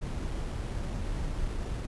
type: noise with sample-and-hold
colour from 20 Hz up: brown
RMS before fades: -33 dBFS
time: 0.01-1.87 s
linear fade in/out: 20 ms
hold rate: 6300 Hz
effects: resampled to 24000 Hz